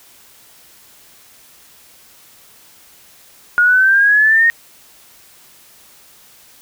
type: exponential sweep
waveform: sine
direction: up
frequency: 1429 to 1864.7 Hz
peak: -8 dBFS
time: 3.58-4.5 s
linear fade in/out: 0 ms
effects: white hiss -46 dBFS RMS until 6.61 s